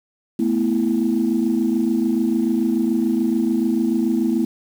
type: chord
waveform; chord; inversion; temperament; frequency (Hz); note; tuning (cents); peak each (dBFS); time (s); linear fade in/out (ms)
sine; A suspended second; none; equal; 220 / 246.9 / 329.6; A3 / B3 / E4; 0 / 0 / 0; -20; 0.39-4.45; 5
effects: tanh soft clip ceiling -9 dBFS + 7-bit